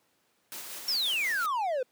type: noise with tremolo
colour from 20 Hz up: white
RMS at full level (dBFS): -40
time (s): 0.52-1.46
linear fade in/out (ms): 0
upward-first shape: square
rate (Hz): 5.6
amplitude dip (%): 25
type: exponential sweep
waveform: triangle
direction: down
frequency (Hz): 5588 to 487.5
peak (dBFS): -25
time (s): 0.88-1.83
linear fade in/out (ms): 5
effects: pink hiss -70 dBFS RMS until 1.91 s + high-pass 200 Hz 12 dB/octave